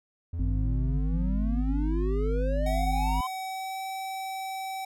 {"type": "exponential sweep", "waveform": "triangle", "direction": "up", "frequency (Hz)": [82.41, 1046.5], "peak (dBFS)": -28, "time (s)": [0.33, 3.27], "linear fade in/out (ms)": 5}
{"type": "harmonic tone", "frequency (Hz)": 51.5, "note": "G#1", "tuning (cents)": -14, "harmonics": [1, 3, 5], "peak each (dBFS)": [-25, -37, -35], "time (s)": [0.39, 3.21], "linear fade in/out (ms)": 5}
{"type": "tone with pitch glide", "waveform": "square", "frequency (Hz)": [753, 766.6], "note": ["F#5", "G5"], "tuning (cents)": [30, -39], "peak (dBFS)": -33, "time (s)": [2.66, 4.85], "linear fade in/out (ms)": 5, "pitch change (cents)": 31, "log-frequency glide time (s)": [3.19, 3.81]}
{"effects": []}